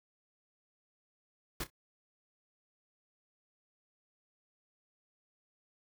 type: noise with echo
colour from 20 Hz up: pink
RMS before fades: -37 dBFS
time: 1.6-1.64 s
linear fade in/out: 5 ms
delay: 31 ms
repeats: 2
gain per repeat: -15 dB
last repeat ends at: 1.702 s
effects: none